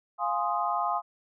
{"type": "chord", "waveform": "sine", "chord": "F minor seventh", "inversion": "none", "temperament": "equal", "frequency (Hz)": [698.5, 830.6, 1046.5, 1244.5], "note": ["F5", "Ab5", "C6", "Eb6"], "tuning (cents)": [0, 0, 0, 0], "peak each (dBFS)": -31, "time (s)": [0.18, 1.02], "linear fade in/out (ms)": 50, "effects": []}